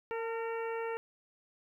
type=harmonic tone with a mistuned harmonic; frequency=457.7 Hz; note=A#4; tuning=32 cents flat; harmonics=1 / 2 / 3 / 4 / 5 / 6; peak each=-35 / -41 / -45 / -47 / -49 / -51 dBFS; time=0.11-0.97 s; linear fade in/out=0 ms; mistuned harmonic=2; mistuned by=-28 cents; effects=12-bit